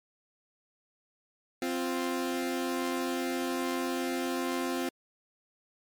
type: tone pair together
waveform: sawtooth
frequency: 261.6 / 349.2 Hz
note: C4 / F4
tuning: 0 / 0 cents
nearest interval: perfect fourth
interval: 500 cents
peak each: -28 / -29 dBFS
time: 1.62-4.89 s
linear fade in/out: 2 ms
effects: MP3 96 kbps